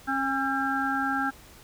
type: harmonic tone with a mistuned harmonic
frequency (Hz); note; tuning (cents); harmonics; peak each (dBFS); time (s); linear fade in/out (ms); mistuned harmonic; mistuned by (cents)
271; C#4; -39; 1 / 3 / 5 / 6; -30 / -30 / -30 / -30; 0.07-1.31; 20; 6; -30
effects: pink hiss -51 dBFS RMS until 1.63 s